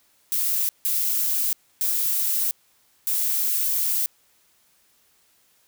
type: noise bursts at uneven times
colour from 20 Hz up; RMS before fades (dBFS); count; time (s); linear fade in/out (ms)
violet; -23; 4; 0.32-0.69 / 0.85-1.53 / 1.81-2.51 / 3.07-4.06; 0
effects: white hiss -62 dBFS RMS until 5.67 s